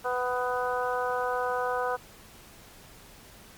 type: harmonic tone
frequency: 249 Hz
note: B3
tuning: 14 cents sharp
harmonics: 2 / 3 / 4 / 5 / 6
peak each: -30 / -32 / -33 / -34 / -35 dBFS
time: 0.04-1.97 s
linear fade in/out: 20 ms
effects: pink hiss -51 dBFS RMS until 3.57 s + MP3 96 kbps